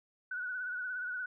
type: tone with vibrato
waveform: sine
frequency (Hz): 1480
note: F#6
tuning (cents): 0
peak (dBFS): -35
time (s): 0.31-1.26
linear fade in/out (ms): 5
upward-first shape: sine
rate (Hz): 17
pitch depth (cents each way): 47
effects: none